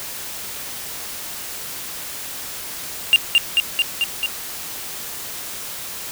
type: tone with echo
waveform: triangle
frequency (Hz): 2795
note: F7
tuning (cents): +1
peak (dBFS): -6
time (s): 3.13-3.16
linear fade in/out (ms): 0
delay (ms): 220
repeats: 5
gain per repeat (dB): -2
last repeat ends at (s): 4.26
effects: white hiss -31 dBFS RMS until 6.11 s